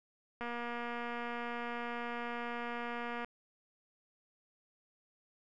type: click train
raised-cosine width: 0.5 ms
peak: -26 dBFS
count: 676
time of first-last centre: 0.41-3.246 s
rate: 238 Hz
effects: none